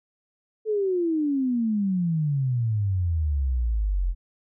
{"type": "exponential sweep", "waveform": "sine", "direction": "down", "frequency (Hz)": [443.5, 41.75], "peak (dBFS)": -21, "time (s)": [0.65, 4.15], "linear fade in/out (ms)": 50, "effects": []}